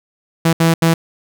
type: tone bursts at uneven times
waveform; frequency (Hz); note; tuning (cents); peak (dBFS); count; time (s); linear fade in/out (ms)
sawtooth; 164.81; E3; 0; -6; 3; 0.45-0.53 / 0.6-0.74 / 0.82-0.94; 5
effects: none